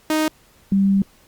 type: tone pair in turn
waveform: sawtooth / sine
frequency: 311.1 / 195.98 Hz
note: D#4 / G3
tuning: 0 / 0 cents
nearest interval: minor sixth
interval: 800 cents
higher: first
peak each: -13 dBFS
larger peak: neither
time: 0.1-0.28 / 0.72-1.02 s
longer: second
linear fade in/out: 2 ms
effects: pink hiss -54 dBFS RMS until 1.27 s + Opus 48 kbps